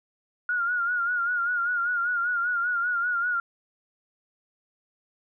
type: tone with vibrato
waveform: sine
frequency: 1426 Hz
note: F6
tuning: 36 cents sharp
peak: -23 dBFS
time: 0.49-3.4 s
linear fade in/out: 2 ms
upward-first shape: sine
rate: 5.1 Hz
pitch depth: 60 cents each way
effects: none